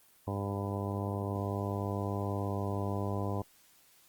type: harmonic tone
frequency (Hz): 100.1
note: G2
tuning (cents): +37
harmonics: 1 / 2 / 3 / 4 / 5 / 6 / 7 / 8 / 9 / 10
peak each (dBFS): -34 / -39 / -41 / -41 / -43 / -43 / -44 / -46 / -48 / -44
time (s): 0.27-3.42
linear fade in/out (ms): 5
effects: white hiss -63 dBFS RMS until 4.08 s + Opus 24 kbps